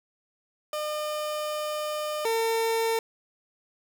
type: tone pair in turn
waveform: 30% pulse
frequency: 605 / 453.2 Hz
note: D#5 / A#4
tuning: -49 / -49 cents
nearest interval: perfect fourth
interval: 500 cents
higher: first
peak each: -26 / -21 dBFS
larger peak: second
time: 0.73-2.25 / 2.25-2.99 s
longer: first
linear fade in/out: 2 ms
effects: none